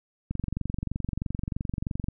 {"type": "click train", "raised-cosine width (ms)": 5, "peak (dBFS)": -17, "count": 42, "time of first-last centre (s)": [0.31, 2.085], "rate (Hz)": 23.1, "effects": []}